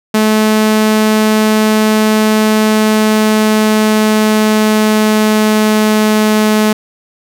sawtooth tone with pitch glide, 216 to 214.4 Hz, A3 to A3, -32 to -45 cents, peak -4 dBFS, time 0.14-6.73 s, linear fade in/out 5 ms, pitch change -13 cents, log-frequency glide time 2.6-6.55 s, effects none

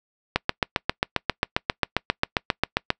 click train, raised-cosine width 0.3 ms, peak -3 dBFS, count 20, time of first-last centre 0.36-2.904 s, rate 7.47 Hz, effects noise-tail reverb RT60 0.1 s tail -26 dB re dry

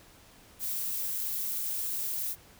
violet noise, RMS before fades -33 dBFS, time 0.59-2.36 s, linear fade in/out 50 ms, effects pink hiss -56 dBFS RMS until 2.59 s

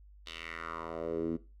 10% pulse tone with band-pass filter sweep, 82.41 Hz, E2, in tune, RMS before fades -38 dBFS, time 0.26-1.37 s, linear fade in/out 10 ms, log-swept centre 3600 to 260 Hz, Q 2.8, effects noise-tail reverb RT60 0.3 s tail -17 dB re dry + added 50 Hz sine -53 dBFS peak until 1.6 s

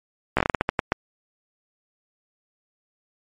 slowing click train, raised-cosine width 0.5 ms, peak -4 dBFS, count 11, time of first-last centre 0.37-0.921 s, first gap 15 ms, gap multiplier 1.27, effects MP3 64 kbps

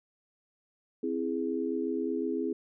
sine chord, C augmented, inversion none, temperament equal, 261.6 / 329.6 / 415.3 Hz, C4 / E4 / G#4, 0 / 0 / 0 cents, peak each -33 dBFS, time 1.03-2.53 s, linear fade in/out 5 ms, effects none

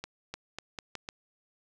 accelerating click train, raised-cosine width 0.2 ms, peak -20 dBFS, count 6, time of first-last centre 0.04-1.089 s, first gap 300 ms, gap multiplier 0.82, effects none

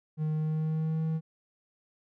triangle tone with pitch glide, 154.8 to 159.7 Hz, D#3 to D#3, -9 to +45 cents, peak -25 dBFS, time 0.17-1.21 s, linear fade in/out 50 ms, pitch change +54 cents, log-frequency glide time 0.33-1.03 s, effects none

